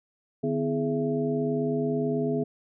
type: tone cluster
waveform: sine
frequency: 152 / 251.9 / 330.1 / 419.3 / 668 Hz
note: D#3 / B3 / E4 / G#4 / E5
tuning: -40 / +34 / +2 / +17 / +23 cents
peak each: -31 / -28 / -37 / -28 / -35 dBFS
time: 0.43-2.44 s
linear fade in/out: 10 ms
effects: none